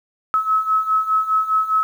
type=beating tone pair; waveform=sine; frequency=1287 / 1291.9 Hz; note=E6 / E6; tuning=-42 / -35 cents; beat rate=4.9 Hz; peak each=-21 / -17 dBFS; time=0.34-1.83 s; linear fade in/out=0 ms; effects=8-bit